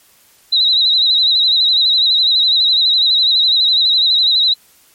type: tone with vibrato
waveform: sine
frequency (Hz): 3911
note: B7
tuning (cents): -18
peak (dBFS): -9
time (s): 0.52-4.54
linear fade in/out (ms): 10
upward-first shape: sine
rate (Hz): 12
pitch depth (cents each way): 74
effects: white hiss -50 dBFS RMS until 4.94 s + MP3 64 kbps